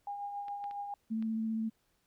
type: tone with tremolo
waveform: sine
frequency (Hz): 811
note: G#5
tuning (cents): -41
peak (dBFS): -35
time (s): 0.07-0.94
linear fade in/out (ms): 2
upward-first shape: triangle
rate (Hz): 7.2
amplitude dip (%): 45
type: clicks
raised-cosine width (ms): 0.3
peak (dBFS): -37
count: 4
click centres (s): 0.483 / 0.641 / 0.711 / 1.225
type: tone with vibrato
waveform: sine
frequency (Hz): 222.1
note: A3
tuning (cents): +16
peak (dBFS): -31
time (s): 1.1-1.7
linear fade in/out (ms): 20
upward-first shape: square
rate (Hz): 15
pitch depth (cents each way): 10
effects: pink hiss -75 dBFS RMS until 2.06 s